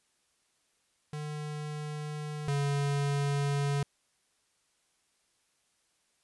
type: tone pair in turn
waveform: square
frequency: 150.2 / 141.87 Hz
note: D3 / C#3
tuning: +39 / +40 cents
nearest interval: minor second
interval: 99 cents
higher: first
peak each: -36 / -28 dBFS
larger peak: second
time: 1.13-2.48 / 2.48-3.83 s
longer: neither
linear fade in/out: 2 ms
effects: white hiss -73 dBFS RMS until 6.23 s + resampled to 24000 Hz